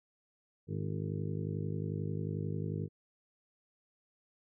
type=harmonic tone with a mistuned harmonic; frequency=51.2 Hz; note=G#1; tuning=24 cents flat; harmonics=2 / 3 / 4 / 5 / 6 / 7 / 8 / 9; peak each=-38 / -37 / -44 / -47 / -48 / -48 / -46 / -48 dBFS; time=0.67-2.89 s; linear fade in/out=50 ms; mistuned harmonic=6; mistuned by=+48 cents; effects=none